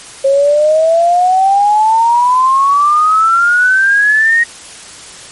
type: exponential sweep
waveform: sine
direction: up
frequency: 539 to 1883 Hz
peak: -6 dBFS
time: 0.24-4.44 s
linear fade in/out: 10 ms
effects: white hiss -32 dBFS RMS until 5.31 s + MP3 48 kbps